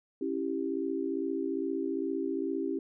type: chord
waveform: sine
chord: C# diminished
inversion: none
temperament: equal with one note detuned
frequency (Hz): 274.5 / 329.6 / 392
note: C#4 / E4 / G4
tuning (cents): -17 / 0 / 0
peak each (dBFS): -34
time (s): 0.21-2.79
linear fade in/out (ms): 5
effects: none